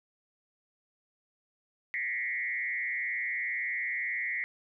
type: tone with frequency modulation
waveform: sine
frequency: 2025 Hz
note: B6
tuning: 43 cents sharp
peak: -30 dBFS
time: 1.94-4.44 s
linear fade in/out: 0 ms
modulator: 123 Hz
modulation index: 1.4
effects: none